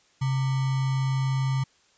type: tone with sample-and-hold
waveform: sine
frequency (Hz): 133.4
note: C3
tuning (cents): +34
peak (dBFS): -22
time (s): 0.21-1.64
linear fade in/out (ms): 10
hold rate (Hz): 1050
effects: white hiss -62 dBFS RMS until 1.97 s + resampled to 16000 Hz